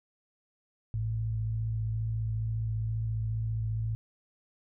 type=tone pair together; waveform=sine; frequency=55.85 / 110.6 Hz; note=A1 / A2; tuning=+27 / +9 cents; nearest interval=octave; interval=1182 cents; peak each=-37 / -29 dBFS; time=0.94-3.95 s; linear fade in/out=0 ms; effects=none